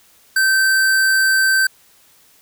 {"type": "tone", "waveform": "square", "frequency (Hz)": 1551, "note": "G6", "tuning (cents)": -19, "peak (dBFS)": -13, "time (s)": [0.36, 1.67], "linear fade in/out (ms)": 5, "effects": ["white hiss -52 dBFS RMS until 2.41 s"]}